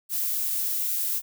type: noise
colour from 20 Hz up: violet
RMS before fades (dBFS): -27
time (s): 0.09-1.22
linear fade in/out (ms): 50
effects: none